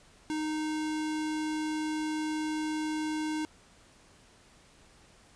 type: tone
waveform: square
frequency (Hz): 309.1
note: D#4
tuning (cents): -11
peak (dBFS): -31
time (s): 0.3-3.45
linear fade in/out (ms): 0
effects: pink hiss -59 dBFS RMS until 5.35 s + resampled to 22050 Hz